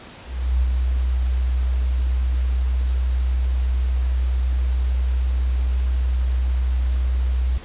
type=tone with ADSR envelope; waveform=sine; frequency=62.7 Hz; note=B1; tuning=27 cents sharp; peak=-14 dBFS; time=0.24-7.58 s; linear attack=380 ms; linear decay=32 ms; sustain=-3 dB; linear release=5 ms; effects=pink hiss -41 dBFS RMS until 7.64 s + resampled to 8000 Hz